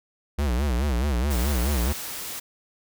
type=tone with vibrato; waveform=square; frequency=66 Hz; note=C2; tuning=16 cents sharp; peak=-22 dBFS; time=0.38-1.93 s; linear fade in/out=10 ms; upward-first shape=sine; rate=4.7 Hz; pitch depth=210 cents each way
type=noise; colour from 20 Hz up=white; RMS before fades=-34 dBFS; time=1.3-2.4 s; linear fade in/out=10 ms
effects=none